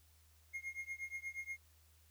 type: tone with tremolo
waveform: triangle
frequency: 2140 Hz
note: C7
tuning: 38 cents sharp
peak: -37 dBFS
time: 0.53-1.58 s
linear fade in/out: 20 ms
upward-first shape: triangle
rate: 8.4 Hz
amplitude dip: 100%
effects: added 78 Hz sine -66 dBFS peak until 2.1 s + white hiss -71 dBFS RMS until 2.1 s